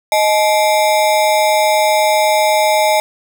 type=ring-modulated tone; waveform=square; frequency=740 Hz; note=F#5; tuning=in tune; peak=-8 dBFS; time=0.12-3 s; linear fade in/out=0 ms; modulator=116 Hz; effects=none